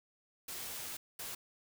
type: noise bursts at uneven times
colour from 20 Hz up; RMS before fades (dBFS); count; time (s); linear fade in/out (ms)
white; -43; 2; 0.48-0.97 / 1.19-1.35; 5
effects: none